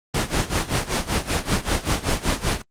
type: noise with tremolo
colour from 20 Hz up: pink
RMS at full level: -19 dBFS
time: 0.14-2.62 s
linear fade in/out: 5 ms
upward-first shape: sine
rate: 5.2 Hz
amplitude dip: 85%
effects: low-pass 9000 Hz 12 dB/octave + Opus 24 kbps